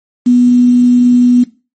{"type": "tone with quantisation", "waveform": "sine", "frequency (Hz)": 245.5, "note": "B3", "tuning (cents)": -10, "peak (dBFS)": -4, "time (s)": [0.26, 1.44], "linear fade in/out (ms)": 10, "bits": 5, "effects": ["noise-tail reverb RT60 0.3 s tail -17 dB re dry", "MP3 32 kbps"]}